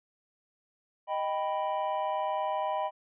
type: chord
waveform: triangle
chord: Eb augmented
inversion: none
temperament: equal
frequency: 622.3 / 784 / 987.8 Hz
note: Eb5 / G5 / B5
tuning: 0 / 0 / 0 cents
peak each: -31 dBFS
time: 1.07-2.91 s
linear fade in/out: 50 ms
effects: resampled to 8000 Hz